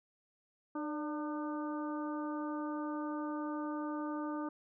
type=harmonic tone with a mistuned harmonic; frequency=301.9 Hz; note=D4; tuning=48 cents sharp; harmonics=1 / 2 / 3 / 4 / 5; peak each=-37 / -45 / -45 / -45 / -53 dBFS; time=0.75-4.49 s; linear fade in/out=5 ms; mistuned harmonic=2; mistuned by=-53 cents; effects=none